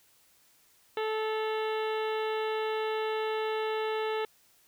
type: harmonic tone with a mistuned harmonic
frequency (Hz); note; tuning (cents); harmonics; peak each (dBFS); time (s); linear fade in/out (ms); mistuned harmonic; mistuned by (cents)
436.1; A4; -15; 1 / 2 / 3 / 4 / 5 / 6 / 7 / 8 / 9; -30 / -36 / -40 / -42 / -44 / -46 / -47 / -48 / -49; 0.97-4.25; 2; 6; +71
effects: white hiss -64 dBFS RMS until 4.67 s